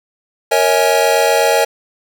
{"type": "chord", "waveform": "square", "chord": "A# half-diminished seventh", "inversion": "none", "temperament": "equal with one note detuned", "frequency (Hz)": [466.2, 554.4, 642.3, 830.6], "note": ["A#4", "C#5", "E5", "G#5"], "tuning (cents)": [0, 0, -45, 0], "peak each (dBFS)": -17, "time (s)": [0.51, 1.65], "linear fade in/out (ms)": 10, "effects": []}